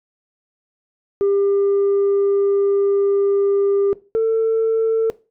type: tone pair in turn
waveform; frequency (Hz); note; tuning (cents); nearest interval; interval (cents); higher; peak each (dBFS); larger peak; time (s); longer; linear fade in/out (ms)
sine; 398.9 / 447.8; G4 / A4; +30 / +30; major second; 200; second; -12; neither; 1.21-3.93 / 4.15-5.1; first; 0
effects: noise-tail reverb RT60 0.3 s tail -19 dB re dry + tanh soft clip ceiling -12 dBFS